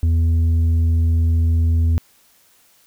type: tone with tanh clipping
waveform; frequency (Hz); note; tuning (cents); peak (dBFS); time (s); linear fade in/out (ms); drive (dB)
triangle; 82.41; E2; 0; -14; 0.03-1.98; 0; 9
effects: white hiss -55 dBFS RMS until 2.86 s